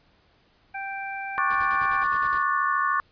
harmonic tone, 784 Hz, G5, in tune, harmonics 1 / 2 / 3, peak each -33 / -35 / -36 dBFS, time 0.74-2.04 s, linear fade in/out 10 ms
sine chord, D major seventh, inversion third, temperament just, 1101.2 / 1174.7 / 1468.3 / 1762 Hz, C#6 / D6 / F#6 / A6, -12 / 0 / -14 / +2 cents, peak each -24 / -27 / -29 / -29 dBFS, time 1.38-3 s, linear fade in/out 0 ms
pink noise with tremolo, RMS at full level -42 dBFS, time 1.5-2.43 s, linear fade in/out 5 ms, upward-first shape square, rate 9.7 Hz, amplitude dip 65%
effects pink hiss -62 dBFS RMS until 3.11 s + resampled to 11025 Hz

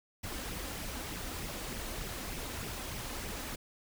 pink noise with flanger, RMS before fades -40 dBFS, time 0.23-3.56 s, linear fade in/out 10 ms, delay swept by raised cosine 0.35 to 3.95 ms, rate 3.3 Hz, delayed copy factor +0.5, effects none

